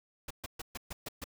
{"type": "noise bursts", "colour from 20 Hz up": "pink", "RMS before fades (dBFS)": -40, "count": 7, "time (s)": [0.28, 1.242], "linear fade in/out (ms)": 5, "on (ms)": 26, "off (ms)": 130, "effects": []}